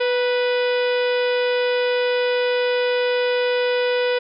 harmonic tone with a mistuned harmonic, 493.9 Hz, B4, in tune, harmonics 1 / 2 / 3 / 4 / 5 / 6 / 7 / 8 / 9 / 10, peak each -18 / -31 / -29 / -32 / -31 / -34 / -34 / -38 / -46 / -40 dBFS, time 0-4.19 s, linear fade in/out 10 ms, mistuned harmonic 2, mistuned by -36 cents, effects none

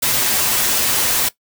white noise with comb filter, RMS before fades -17 dBFS, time 0.02-1.29 s, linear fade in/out 10 ms, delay 8.1 ms, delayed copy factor +0.55, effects noise-tail reverb RT60 0.1 s tail -17 dB re dry

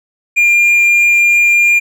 triangle tone, 2401 Hz, D7, 38 cents sharp, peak -5 dBFS, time 0.36-1.8 s, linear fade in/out 20 ms, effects none

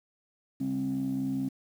sine tone cluster, 138.7 / 201.4 / 266.2 Hz, C#3 / G3 / C4, +1 / +47 / +30 cents, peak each -36 / -35 / -28 dBFS, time 0.6-1.49 s, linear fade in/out 10 ms, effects tanh soft clip ceiling -23 dBFS + 9-bit

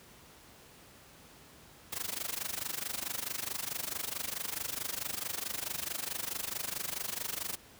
white noise with amplitude modulation, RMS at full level -34 dBFS, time 1.92-7.56 s, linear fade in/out 10 ms, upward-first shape sine, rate 24.6 Hz, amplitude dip 90%, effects pink hiss -56 dBFS RMS until 7.79 s + high-pass 60 Hz 12 dB/octave

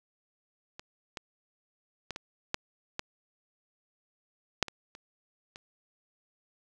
clicks, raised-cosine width 0.2 ms, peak -25 / -20 / -19 / -21 / -11 / -15 / -6 / -22 / -29 / -27 dBFS, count 10, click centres 0.795 / 1.172 / 2.107 / 2.161 / 2.544 / 2.994 / 4.627 / 4.683 / 4.951 / 5.559 s, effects none

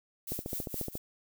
violet noise with tremolo, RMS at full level -36 dBFS, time 0.27-0.98 s, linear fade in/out 5 ms, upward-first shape triangle, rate 4.3 Hz, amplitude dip 90%
click train, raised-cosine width 2 ms, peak -23 dBFS, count 10, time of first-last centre 0.32-0.954 s, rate 14.2 Hz
effects none

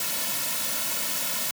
white noise with comb filter, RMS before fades -28 dBFS, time 0-1.51 s, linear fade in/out 2 ms, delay 2.5 ms, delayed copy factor -0.8, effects high-pass 150 Hz 12 dB/octave

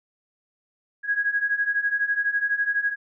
sine beating tone pair, 1645 / 1657 Hz, G#6 / G#6, -17 / -4 cents, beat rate 12 Hz, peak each -26 / -23 dBFS, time 1.03-2.96 s, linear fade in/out 50 ms, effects none

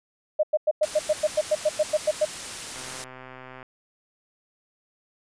sine tone bursts, 612 Hz, D#5, 29 cents flat, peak -17 dBFS, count 14, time 0.39-2.253 s, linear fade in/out 10 ms, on 43 ms, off 97 ms
white noise, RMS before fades -35 dBFS, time 0.83-3.04 s, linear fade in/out 0 ms
click train, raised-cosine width 0.5 ms, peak -27 dBFS, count 113, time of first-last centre 2.76-3.628 s, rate 129 Hz
effects resampled to 22050 Hz

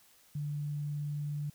sine tone, 146.83 Hz, D3, in tune, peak -33 dBFS, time 0.35-1.5 s, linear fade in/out 5 ms, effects white hiss -63 dBFS RMS until 1.54 s

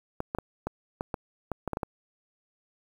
clicks, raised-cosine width 1 ms, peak -16 dBFS, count 11, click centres 0.204 / 0.349 / 0.386 / 0.67 / 1.009 / 1.142 / 1.517 / 1.677 / 1.733 / 1.771 / 1.832 s, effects 8-bit

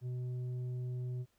triangle tone with tanh clipping, 124.9 Hz, B2, 20 cents sharp, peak -37 dBFS, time 0.01-1.26 s, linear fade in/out 50 ms, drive 10 dB, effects pink hiss -75 dBFS RMS until 1.38 s

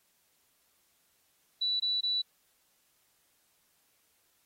sine tone bursts, 3951 Hz, B7, in tune, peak -27 dBFS, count 3, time 1.61-2.22 s, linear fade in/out 10 ms, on 190 ms, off 20 ms, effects white hiss -71 dBFS RMS until 4.45 s + AAC 48 kbps

